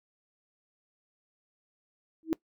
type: tone with exponential growth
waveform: sine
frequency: 321.9 Hz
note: E4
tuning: 41 cents flat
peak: -20 dBFS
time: 2.23-2.33 s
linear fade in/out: 0 ms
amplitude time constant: 20 ms
effects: noise-tail reverb RT60 0.1 s tail -20 dB re dry